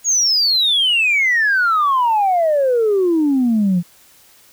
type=exponential sweep; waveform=sine; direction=down; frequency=6800 to 168.9 Hz; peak=-11 dBFS; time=0.04-3.83 s; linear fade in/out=50 ms; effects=tanh soft clip ceiling -9 dBFS + white hiss -49 dBFS RMS until 4.52 s